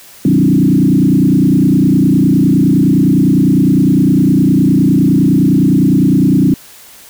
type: tone with frequency modulation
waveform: sine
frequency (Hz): 227.2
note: A#3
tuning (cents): -44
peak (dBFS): -6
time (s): 0.25-6.54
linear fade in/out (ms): 2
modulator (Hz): 29.8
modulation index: 2.8
effects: white hiss -38 dBFS RMS until 7.09 s